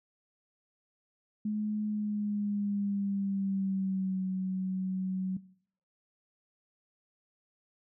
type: tone with pitch glide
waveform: sine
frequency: 211.7 to 187.52 Hz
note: G#3 to F#3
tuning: +33 to +23 cents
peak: -29 dBFS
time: 1.45-5.37 s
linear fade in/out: 5 ms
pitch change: -210 cents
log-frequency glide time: 1.86-4.23 s
effects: noise-tail reverb RT60 0.6 s tail -20 dB re dry